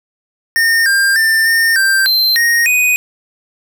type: tone with pitch steps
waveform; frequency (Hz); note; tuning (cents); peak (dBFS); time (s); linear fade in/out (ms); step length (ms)
square; 1826 / 1597 / 1790 / 1820 / 1574 / 4116 / 1866 / 2490; A#6 / G6 / A6 / A#6 / G6 / C8 / A#6 / D#7; -36 / +32 / +29 / -42 / +7 / -29 / +1 / +1; -10; 0.56-2.96; 0; 300
effects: none